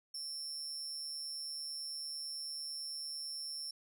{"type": "tone with amplitude modulation", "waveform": "35% pulse", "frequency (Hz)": 5400, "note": "E8", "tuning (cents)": 41, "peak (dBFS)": -36, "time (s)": [0.14, 3.71], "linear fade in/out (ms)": 5, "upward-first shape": "sine", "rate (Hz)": 149, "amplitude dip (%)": 40, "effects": []}